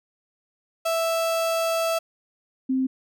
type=tone pair in turn; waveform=35% pulse / sine; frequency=659.3 / 261.6 Hz; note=E5 / C4; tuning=0 / 0 cents; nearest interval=octave + major third; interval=1600 cents; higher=first; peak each=-20 dBFS; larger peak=neither; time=0.85-1.99 / 2.69-2.87 s; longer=first; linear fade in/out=10 ms; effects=none